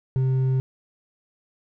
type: tone with hard clipping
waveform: sine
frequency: 130.81 Hz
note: C3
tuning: in tune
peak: -20 dBFS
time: 0.16-0.6 s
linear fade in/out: 0 ms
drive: 4 dB
effects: none